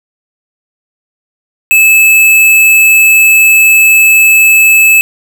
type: tone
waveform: square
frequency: 2608 Hz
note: E7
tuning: 19 cents flat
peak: -3 dBFS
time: 1.71-5.01 s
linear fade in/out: 0 ms
effects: none